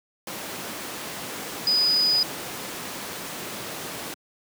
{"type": "tone in noise", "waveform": "sine", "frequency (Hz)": 4966, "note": "D#8", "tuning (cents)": -4, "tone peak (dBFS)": -18, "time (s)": [1.67, 2.23], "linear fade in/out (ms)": 2, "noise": "pink", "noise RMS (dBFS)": -33, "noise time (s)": [0.27, 4.14], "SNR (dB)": 12, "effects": ["high-pass 200 Hz 12 dB/octave"]}